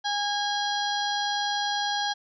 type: harmonic tone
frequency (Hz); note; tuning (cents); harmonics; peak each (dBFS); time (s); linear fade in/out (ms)
819; G#5; -24; 1 / 2 / 4 / 5 / 6 / 7; -28 / -32 / -32 / -34 / -38 / -39; 0.04-2.14; 20
effects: none